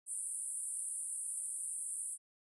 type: band-pass noise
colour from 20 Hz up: pink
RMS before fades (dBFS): -41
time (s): 0.06-2.18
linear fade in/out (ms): 50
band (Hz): 8600 to 10000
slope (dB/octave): 96
effects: none